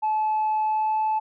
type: tone with pitch glide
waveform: sine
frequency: 863 to 868.5 Hz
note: A5 to A5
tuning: -34 to -23 cents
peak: -19 dBFS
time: 0.02-1.2 s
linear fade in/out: 20 ms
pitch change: +11 cents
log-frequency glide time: 0.62-1 s
effects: tanh soft clip ceiling -18 dBFS